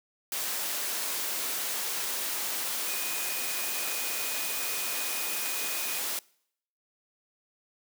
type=tone in noise; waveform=sine; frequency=2482 Hz; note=D#7; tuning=5 cents flat; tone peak=-40 dBFS; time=2.87-5.99 s; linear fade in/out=2 ms; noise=white; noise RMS=-32 dBFS; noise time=0.32-6.19 s; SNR=-11 dB; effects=noise-tail reverb RT60 0.7 s tail -25 dB re dry + high-pass 300 Hz 12 dB/octave